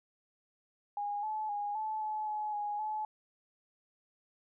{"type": "tone with pitch steps", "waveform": "sine", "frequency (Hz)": [820, 862, 822, 867, 858, 849, 829, 858], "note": ["G#5", "A5", "G#5", "A5", "A5", "G#5", "G#5", "A5"], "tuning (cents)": [-22, -36, -18, -26, -44, 38, -3, -44], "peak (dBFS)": -33, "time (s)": [0.97, 3.05], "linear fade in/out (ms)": 2, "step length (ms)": 260, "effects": []}